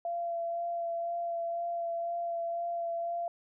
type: tone with vibrato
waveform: sine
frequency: 682 Hz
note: F5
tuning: 41 cents flat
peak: -31 dBFS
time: 0.05-3.28 s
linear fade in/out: 2 ms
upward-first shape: sine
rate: 2 Hz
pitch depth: 15 cents each way
effects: none